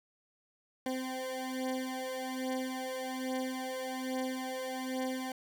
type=beating tone pair; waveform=20% pulse; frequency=258.2 / 259.4 Hz; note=C4 / C4; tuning=-23 / -15 cents; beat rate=1.2 Hz; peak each=-34 / -32 dBFS; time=0.86-5.32 s; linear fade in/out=2 ms; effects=none